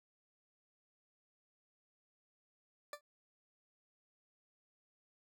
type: tone with exponential decay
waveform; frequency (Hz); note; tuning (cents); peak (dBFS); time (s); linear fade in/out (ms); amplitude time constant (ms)
20% pulse; 587.3; D5; 0; -34; 2.93-3.01; 2; 17
effects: none